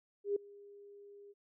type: tone with ADSR envelope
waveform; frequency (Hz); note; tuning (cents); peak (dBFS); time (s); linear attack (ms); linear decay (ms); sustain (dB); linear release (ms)
sine; 405.3; G#4; -42; -28; 0.24-1.34; 120; 5; -24; 33
effects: none